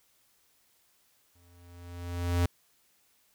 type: tone with exponential growth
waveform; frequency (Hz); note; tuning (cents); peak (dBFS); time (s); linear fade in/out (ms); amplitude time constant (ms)
square; 87.31; F2; 0; -23; 1.35-2.46; 5; 240
effects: white hiss -68 dBFS RMS until 3.34 s